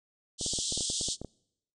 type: band-pass noise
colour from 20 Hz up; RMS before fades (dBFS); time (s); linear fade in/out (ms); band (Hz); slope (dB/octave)
white; -33; 0.38-1.17; 50; 3100 to 8800; 96
type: clicks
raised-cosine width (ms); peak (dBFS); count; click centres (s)
2; -25; 12; 0.412 / 0.463 / 0.536 / 0.588 / 0.724 / 0.776 / 0.808 / 0.901 / 1.012 / 1.086 / 1.216 / 1.247
effects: noise-tail reverb RT60 0.8 s tail -26 dB re dry